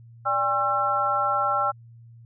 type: harmonic tone with a mistuned harmonic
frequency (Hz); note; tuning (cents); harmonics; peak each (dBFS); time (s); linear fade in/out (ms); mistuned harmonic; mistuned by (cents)
268.9; C4; +47; 2 / 3 / 4 / 5; -30 / -26 / -30 / -23; 0.25-1.72; 20; 2; +150
effects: added 116 Hz sine -45 dBFS peak until 2.25 s